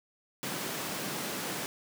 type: high-pass noise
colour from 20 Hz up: pink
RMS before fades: -36 dBFS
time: 0.43-1.66 s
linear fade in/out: 0 ms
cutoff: 150 Hz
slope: 24 dB/octave
effects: none